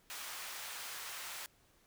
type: high-pass noise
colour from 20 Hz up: pink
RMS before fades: -45 dBFS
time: 0.1-1.46 s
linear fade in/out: 0 ms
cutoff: 1100 Hz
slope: 12 dB/octave
effects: pink hiss -69 dBFS RMS until 1.86 s